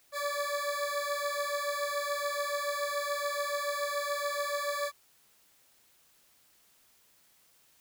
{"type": "beating tone pair", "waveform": "20% pulse", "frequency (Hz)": [573, 580], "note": ["D5", "D5"], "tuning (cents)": [-43, -22], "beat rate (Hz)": 7, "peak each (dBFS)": -29, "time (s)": [0.12, 4.92], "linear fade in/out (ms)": 50, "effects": ["white hiss -65 dBFS RMS until 7.8 s"]}